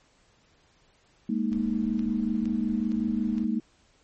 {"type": "chord", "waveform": "sine", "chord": "Ab suspended second", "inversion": "none", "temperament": "equal", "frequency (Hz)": [207.7, 233.1, 311.1], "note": ["Ab3", "Bb3", "Eb4"], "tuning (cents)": [0, 0, 0], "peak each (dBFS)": [-28, -27, -32], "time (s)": [1.29, 3.6], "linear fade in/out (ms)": 5}
{"type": "noise", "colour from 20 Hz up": "brown", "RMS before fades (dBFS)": -45, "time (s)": [1.51, 3.45], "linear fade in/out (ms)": 10}
{"type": "click train", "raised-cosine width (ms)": 0.2, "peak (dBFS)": -30, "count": 5, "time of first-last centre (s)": [1.53, 3.382], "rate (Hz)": 2.16}
{"effects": ["pink hiss -63 dBFS RMS until 4.03 s", "MP3 32 kbps"]}